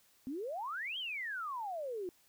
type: exponential two-way sweep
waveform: sine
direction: up then down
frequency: 246.9 to 3272 to 344 Hz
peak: -37 dBFS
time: 0.27-2.09 s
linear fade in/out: 0 ms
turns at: 0.98 s
effects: white hiss -68 dBFS RMS until 2.28 s